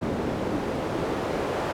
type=noise with band-pass filter sweep; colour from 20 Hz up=pink; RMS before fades=-28 dBFS; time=0.01-1.73 s; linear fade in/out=20 ms; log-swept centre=300 to 560 Hz; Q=0.86; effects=none